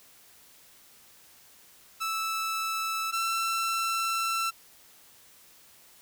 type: tone pair in turn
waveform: sawtooth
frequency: 1315 / 1340.3 Hz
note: E6 / E6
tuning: -5 / +28 cents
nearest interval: unison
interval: 33 cents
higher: second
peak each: -25 / -23 dBFS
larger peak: second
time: 2-3.12 / 3.12-4.51 s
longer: second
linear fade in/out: 20 ms
effects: white hiss -56 dBFS RMS until 6.01 s